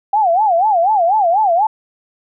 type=tone with vibrato; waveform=sine; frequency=765 Hz; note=G5; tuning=42 cents flat; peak=-10 dBFS; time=0.13-1.67 s; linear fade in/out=5 ms; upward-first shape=sine; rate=4.1 Hz; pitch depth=240 cents each way; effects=none